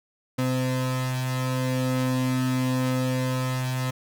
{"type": "tone pair together", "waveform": "35% pulse", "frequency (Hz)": [128.4, 257.2], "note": ["C3", "C4"], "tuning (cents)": [-32, -30], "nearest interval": "octave", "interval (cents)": 1202, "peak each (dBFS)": [-23, -26], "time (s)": [0.38, 3.91], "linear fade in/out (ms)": 10, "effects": []}